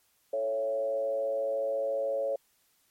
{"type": "tone with frequency modulation", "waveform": "sine", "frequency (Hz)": 554.4, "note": "C#5", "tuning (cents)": 0, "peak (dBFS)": -27, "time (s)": [0.33, 2.36], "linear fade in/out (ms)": 5, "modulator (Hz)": 114, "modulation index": 0.63, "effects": ["white hiss -69 dBFS RMS until 2.9 s", "MP3 64 kbps"]}